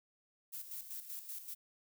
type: noise with tremolo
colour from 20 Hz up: violet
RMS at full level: -44 dBFS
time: 0.52-1.55 s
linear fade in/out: 20 ms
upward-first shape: square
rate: 5.2 Hz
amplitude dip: 60%
effects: none